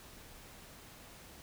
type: silence
effects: pink hiss -54 dBFS RMS until 1.42 s